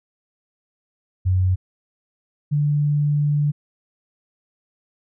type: tone pair in turn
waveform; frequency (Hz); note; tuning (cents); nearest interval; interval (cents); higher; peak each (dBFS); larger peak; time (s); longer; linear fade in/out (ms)
sine; 92.5 / 146.83; F#2 / D3; 0 / 0; minor sixth; 800; second; -15 / -16; first; 1.25-1.56 / 2.51-3.52; second; 20
effects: none